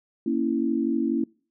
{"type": "chord", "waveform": "sine", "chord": "A# diminished", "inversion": "none", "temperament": "equal", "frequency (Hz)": [233.1, 277.2, 329.6], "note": ["A#3", "C#4", "E4"], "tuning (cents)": [0, 0, 0], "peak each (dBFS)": -26, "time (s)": [0.26, 1.24], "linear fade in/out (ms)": 5, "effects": ["noise-tail reverb RT60 0.4 s tail -25 dB re dry"]}